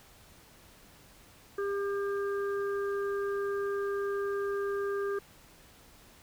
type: harmonic tone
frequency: 400 Hz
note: G4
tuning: 35 cents sharp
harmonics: 1 / 3 / 4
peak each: -30 / -40 / -42 dBFS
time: 1.58-5.19 s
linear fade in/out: 5 ms
effects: pink hiss -57 dBFS RMS until 6.22 s